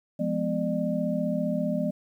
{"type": "tone cluster", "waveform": "sine", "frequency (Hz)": [175, 210.2, 250.4, 600], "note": ["F3", "G#3", "B3", "D5"], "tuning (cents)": [4, 21, 24, 37], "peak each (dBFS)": -30, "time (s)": [0.19, 1.91], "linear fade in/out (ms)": 10, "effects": ["10-bit"]}